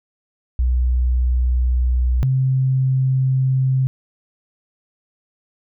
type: tone pair in turn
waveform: sine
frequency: 62 / 131.37 Hz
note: B1 / C3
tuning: +7 / +7 cents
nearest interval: octave + minor second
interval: 1300 cents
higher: second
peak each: -14 dBFS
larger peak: neither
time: 0.59-2.23 / 2.23-3.87 s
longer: neither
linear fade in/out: 0 ms
effects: none